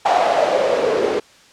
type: noise with band-pass filter sweep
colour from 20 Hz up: white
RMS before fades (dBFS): -17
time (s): 0.05-1.2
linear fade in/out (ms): 10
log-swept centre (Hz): 760 to 400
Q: 5.7
effects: white hiss -48 dBFS RMS until 1.52 s + low-pass 6000 Hz 12 dB/octave